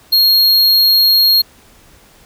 square tone, 4265 Hz, C8, 32 cents sharp, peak -8 dBFS, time 0.12-1.42 s, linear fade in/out 10 ms, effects pink hiss -46 dBFS RMS until 2.25 s

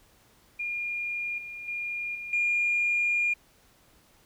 sine tone with level steps, 2416 Hz, D7, 48 cents sharp, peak -29 / -37 / -30 / -35 / -22 dBFS, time 0.59-3.34 s, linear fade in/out 10 ms, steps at 1.38 / 1.68 / 2.15 / 2.33 s, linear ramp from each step 2 ms, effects tanh soft clip ceiling -18 dBFS + pink hiss -61 dBFS RMS until 4.25 s

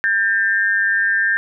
sine tone pair together, 1600 / 1800.7 Hz, G6 / A6, +35 / +40 cents, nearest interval major second, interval 205 cents, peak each -17 dBFS, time 0.04-1.37 s, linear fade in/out 0 ms, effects none

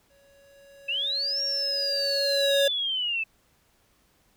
square tone with exponential growth, 558 Hz, C#5, 11 cents sharp, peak -20 dBFS, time 0.1-2.68 s, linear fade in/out 5 ms, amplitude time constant 560 ms
sine linear two-way sweep, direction up then down, 2601 to 5590 to 2601 Hz, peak -25 dBFS, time 0.88-3.24 s, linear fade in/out 10 ms, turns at 1.42 s
effects pink hiss -65 dBFS RMS until 4.36 s

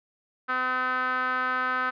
sawtooth tone with band-pass filter, 255 Hz, C4, 44 cents flat, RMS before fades -27 dBFS, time 0.48-1.91 s, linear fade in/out 20 ms, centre 1400 Hz, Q 6.8, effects resampled to 11025 Hz

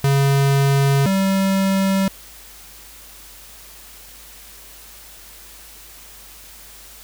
square tone pair in turn, 138.59 / 193.43 Hz, C#3 / G3, 0 / -23 cents, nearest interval tritone, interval 577 cents, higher second, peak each -14 / -16 dBFS, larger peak first, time 0.04-1.06 / 1.06-2.08 s, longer neither, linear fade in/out 2 ms, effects added 50 Hz sine -48 dBFS peak until 7.03 s + white hiss -42 dBFS RMS until 7.03 s

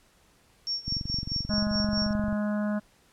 sine tone with tremolo, 5500 Hz, F8, 27 cents flat, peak -26 dBFS, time 0.67-2.13 s, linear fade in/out 0 ms, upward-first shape sine, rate 4.7 Hz, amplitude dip 90%
click train, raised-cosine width 5 ms, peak -22 dBFS, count 34, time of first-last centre 0.88-2.327 s, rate 22.8 Hz
harmonic tone, 208.9 Hz, G#3, 10 cents sharp, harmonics 1 / 3 / 4 / 5 / 6 / 7 / 8, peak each -26 / -34 / -47 / -43 / -46 / -42 / -47 dBFS, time 1.49-2.8 s, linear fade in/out 20 ms
effects pink hiss -62 dBFS RMS until 3.12 s + low-pass 12000 Hz 12 dB/octave

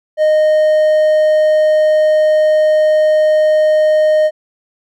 triangle tone, 617 Hz, D#5, 15 cents flat, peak -6 dBFS, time 0.17-4.31 s, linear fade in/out 50 ms, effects none

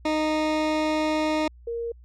20% pulse / sine tone pair in turn, 309.1 / 466.5 Hz, D#4 / A#4, -11 / +1 cents, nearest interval perfect fifth, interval 712 cents, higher second, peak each -17 / -27 dBFS, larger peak first, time 0.05-1.48 / 1.67-1.92 s, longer first, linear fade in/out 5 ms, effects added 60 Hz sine -46 dBFS peak until 2.04 s + low-pass 5000 Hz 12 dB/octave

